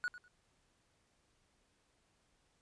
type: tone with echo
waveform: triangle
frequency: 1462 Hz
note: F#6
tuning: 21 cents flat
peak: -32 dBFS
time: 0.04-0.08 s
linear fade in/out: 0 ms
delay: 100 ms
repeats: 2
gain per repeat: -14 dB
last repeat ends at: 0.28 s
effects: pink hiss -75 dBFS RMS until 2.61 s + resampled to 22050 Hz